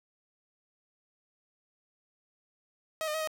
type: tone with pitch steps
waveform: sawtooth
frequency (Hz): 635 / 608 / 634 / 625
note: D#5 / D#5 / D#5 / D#5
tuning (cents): +35 / -40 / +32 / +8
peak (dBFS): -27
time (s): 3.01-3.274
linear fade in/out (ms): 0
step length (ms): 66
effects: none